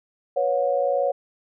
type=chord; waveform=sine; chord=B suspended second; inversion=none; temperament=equal with one note detuned; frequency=493.9 / 554.4 / 724.3 Hz; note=B4 / C#5 / F#5; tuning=0 / 0 / -37 cents; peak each=-26 / -21 / -26 dBFS; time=0.36-1.12 s; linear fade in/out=10 ms; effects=none